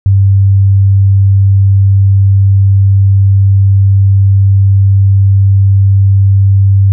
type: tone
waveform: sine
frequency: 98 Hz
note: G2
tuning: in tune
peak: -3 dBFS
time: 0.06-6.92 s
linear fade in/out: 0 ms
effects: none